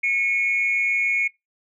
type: tone pair together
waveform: sine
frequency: 2195 / 2422 Hz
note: C#7 / D#7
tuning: -18 / -47 cents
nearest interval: major second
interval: 171 cents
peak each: -19 / -24 dBFS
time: 0.03-1.28 s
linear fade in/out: 10 ms
effects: noise-tail reverb RT60 0.2 s tail -23 dB re dry + tanh soft clip ceiling -12 dBFS